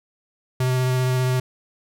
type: tone with vibrato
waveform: square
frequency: 127.9 Hz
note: C3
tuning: 39 cents flat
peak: -19 dBFS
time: 0.6-1.4 s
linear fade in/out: 5 ms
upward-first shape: square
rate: 15 Hz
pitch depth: 8 cents each way
effects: none